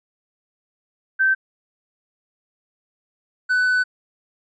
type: tone pair in turn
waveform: sine / triangle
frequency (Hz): 1551 / 1499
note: G6 / F#6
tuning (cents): -19 / +22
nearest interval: minor second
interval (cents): 59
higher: first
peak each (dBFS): -14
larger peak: neither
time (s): 1.19-1.35 / 3.49-3.84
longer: second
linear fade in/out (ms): 20
effects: resampled to 16000 Hz